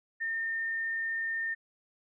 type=tone; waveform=sine; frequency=1816 Hz; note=A#6; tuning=46 cents flat; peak=-30 dBFS; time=0.2-1.55 s; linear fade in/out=20 ms; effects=none